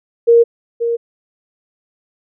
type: tone with echo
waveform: sine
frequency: 467.3 Hz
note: A#4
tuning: 4 cents sharp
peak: -5 dBFS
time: 0.27-0.44 s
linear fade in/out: 20 ms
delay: 530 ms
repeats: 1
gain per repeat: -9 dB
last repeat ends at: 0.97 s
effects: none